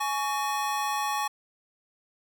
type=tone cluster; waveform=square; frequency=840 / 1121 / 1827 Hz; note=G#5 / C#6 / A#6; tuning=+19 / +19 / -35 cents; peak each=-30 / -31 / -38 dBFS; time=0-1.28 s; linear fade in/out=10 ms; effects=none